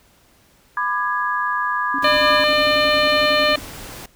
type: chord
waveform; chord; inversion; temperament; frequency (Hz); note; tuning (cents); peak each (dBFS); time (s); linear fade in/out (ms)
sine; G# diminished; first; just; 996.7 / 1196.1 / 1661.2; B5 / D6 / G#6; +16 / +31 / 0; -23; 0.77-2.44; 2
type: tone with tremolo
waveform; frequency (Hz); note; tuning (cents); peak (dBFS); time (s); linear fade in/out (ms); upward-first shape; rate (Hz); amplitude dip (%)
sine; 277.2; C#4; 0; -26; 1.94-3.59; 2; square; 11; 80
type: noise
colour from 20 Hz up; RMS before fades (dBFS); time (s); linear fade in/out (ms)
pink; -35; 2.02-4.06; 5
type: harmonic tone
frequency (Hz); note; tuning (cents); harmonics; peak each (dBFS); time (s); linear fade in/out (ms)
600; D5; +37; 1 / 2 / 3 / 4 / 5 / 6 / 7; -18 / -21 / -22 / -23 / -24 / -29 / -23; 2.04-3.56; 5
effects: pink hiss -55 dBFS RMS until 4.15 s